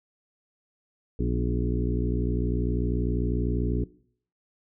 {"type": "harmonic tone with a mistuned harmonic", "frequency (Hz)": 60.1, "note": "B1", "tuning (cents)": -46, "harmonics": [1, 2, 3, 4, 5, 6, 7], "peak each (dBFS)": [-27, -30, -32, -33, -34, -35, -35], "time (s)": [1.19, 3.84], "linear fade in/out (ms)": 5, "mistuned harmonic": 4, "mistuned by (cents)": 53, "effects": ["noise-tail reverb RT60 0.6 s tail -21 dB re dry"]}